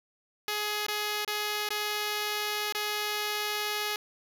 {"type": "tone with dropouts", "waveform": "5% pulse", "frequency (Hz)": 419.5, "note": "G#4", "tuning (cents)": 17, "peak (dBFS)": -18, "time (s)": [0.48, 3.96], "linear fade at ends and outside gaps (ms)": 1, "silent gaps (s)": [[0.865, 0.883], [1.248, 1.277], [1.689, 1.705], [2.724, 2.749]], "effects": []}